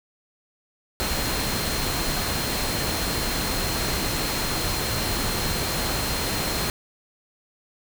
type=tone in noise; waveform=sine; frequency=4186 Hz; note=C8; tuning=in tune; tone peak=-33 dBFS; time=1-6.7 s; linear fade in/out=0 ms; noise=pink; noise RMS=-26 dBFS; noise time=1-6.7 s; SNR=-10 dB; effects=none